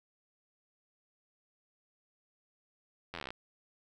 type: slowing click train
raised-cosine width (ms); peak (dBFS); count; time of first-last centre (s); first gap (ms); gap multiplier
0.3; -24; 13; 3.14-3.305; 11; 1.04
effects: none